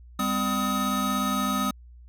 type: tone cluster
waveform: square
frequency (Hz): 199.9 / 256.1 / 1263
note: G3 / C4 / D#6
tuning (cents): +34 / -37 / +26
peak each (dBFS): -29 / -30 / -28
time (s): 0.19-1.71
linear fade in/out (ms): 5
effects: added 60 Hz sine -45 dBFS peak until 2.08 s